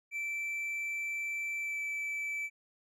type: tone with pitch glide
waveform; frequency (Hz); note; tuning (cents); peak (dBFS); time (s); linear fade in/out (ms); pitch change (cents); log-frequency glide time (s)
triangle; 2331 to 2315; D7 to D7; -14 to -25; -32; 0.11-2.5; 50; -11; 1.6-1.79
effects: none